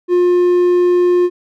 triangle tone, 355.5 Hz, F4, 31 cents sharp, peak -7 dBFS, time 0.08-1.3 s, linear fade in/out 50 ms, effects none

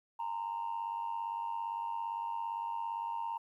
sine tone with amplitude modulation, 925 Hz, A#5, 14 cents flat, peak -30 dBFS, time 0.19-3.38 s, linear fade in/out 10 ms, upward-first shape sine, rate 97.6 Hz, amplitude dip 75%, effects tanh soft clip ceiling -30 dBFS + 12-bit

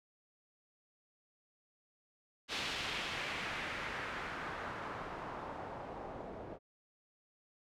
white noise with low-pass filter sweep, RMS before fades -42 dBFS, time 2.48-6.59 s, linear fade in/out 50 ms, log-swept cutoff 3600 to 570 Hz, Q 1.4, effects none

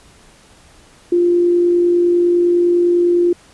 sine tone with amplitude modulation, 349.2 Hz, F4, in tune, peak -9 dBFS, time 1.12-3.33 s, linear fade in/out 5 ms, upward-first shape sine, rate 49.9 Hz, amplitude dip 25%, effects pink hiss -47 dBFS RMS until 3.53 s + resampled to 24000 Hz

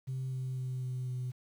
sine tone with pitch steps, 130.81 / 129.61 / 128.41 / 127.23 / 126.06 Hz, C3 / C3 / C3 / C3 / B2, 0 / -16 / -32 / -48 / +36 cents, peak -32 dBFS, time 0.07-1.32 s, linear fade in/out 20 ms, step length 250 ms, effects tanh soft clip ceiling -31 dBFS + 10-bit

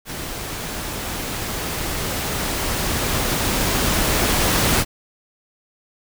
pink noise with level ramp, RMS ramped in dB -30 to -17 dBFS, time 0.05-4.85 s, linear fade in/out 50 ms, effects none

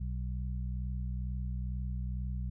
harmonic tone, 62.2 Hz, B1, 13 cents sharp, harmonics 1 / 2 / 3, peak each -34 / -40 / -44 dBFS, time 0-2.5 s, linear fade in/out 10 ms, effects none

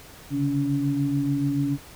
sine tone cluster, 137.6 / 144.5 / 282.9 Hz, C#3 / D3 / C#4, -12 / -28 / +35 cents, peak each -27 / -30 / -23 dBFS, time 0.3-1.78 s, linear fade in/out 50 ms, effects pink hiss -46 dBFS RMS until 1.95 s

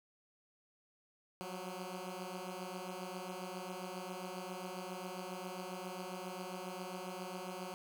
10% pulse beating tone pair, 180 / 187.4 Hz, F#3 / F#3, -47 / +22 cents, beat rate 7.4 Hz, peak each -37 / -37 dBFS, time 1.41-7.74 s, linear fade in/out 0 ms, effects none

